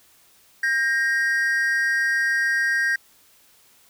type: tone pair together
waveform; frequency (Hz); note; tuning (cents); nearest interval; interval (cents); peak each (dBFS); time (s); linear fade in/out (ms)
triangle; 1600 / 1873; G6 / A#6; +35 / +8; minor third; 273; -20; 0.63-2.96; 5
effects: white hiss -56 dBFS RMS until 3.89 s